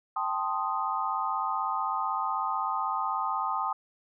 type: chord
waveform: sine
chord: A half-diminished seventh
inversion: third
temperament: equal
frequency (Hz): 784 / 880 / 1046.5 / 1244.5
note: G5 / A5 / C6 / Eb6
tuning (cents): 0 / 0 / 0 / 0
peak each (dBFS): -34 / -33 / -33 / -31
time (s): 0.16-3.73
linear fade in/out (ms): 5
effects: none